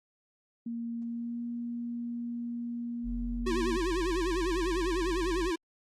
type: tone with pitch glide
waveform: sine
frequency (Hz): 233.1 to 237.2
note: A#3 to A#3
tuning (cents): 0 to +30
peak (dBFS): -33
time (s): 0.66-3.77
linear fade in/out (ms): 5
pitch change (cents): +30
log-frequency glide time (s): 1.03-1.43
type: tone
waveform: triangle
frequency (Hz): 45.28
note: F#1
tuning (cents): -37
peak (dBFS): -32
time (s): 3.03-5.52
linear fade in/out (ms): 50
type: tone with vibrato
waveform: square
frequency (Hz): 349.2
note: F4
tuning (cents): 0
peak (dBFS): -29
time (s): 3.46-5.56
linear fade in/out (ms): 10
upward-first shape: sine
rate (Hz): 10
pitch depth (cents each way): 140
effects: low-pass 8000 Hz 12 dB/octave + Opus 48 kbps